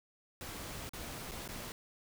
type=noise with dropouts; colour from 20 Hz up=pink; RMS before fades=-44 dBFS; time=0.41-1.72 s; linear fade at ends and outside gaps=1 ms; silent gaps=0.893-0.934 / 1.312-1.317 / 1.478-1.488 s; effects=none